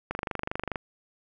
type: click train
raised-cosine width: 0.5 ms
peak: -15 dBFS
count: 17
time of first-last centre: 0.11-0.758 s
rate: 24.7 Hz
effects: none